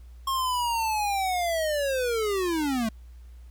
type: linear sweep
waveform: square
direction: down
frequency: 1083 to 213.8 Hz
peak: -25 dBFS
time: 0.27-2.89 s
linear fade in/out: 5 ms
effects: added 60 Hz sine -43 dBFS peak until 3.5 s + pink hiss -65 dBFS RMS until 3.5 s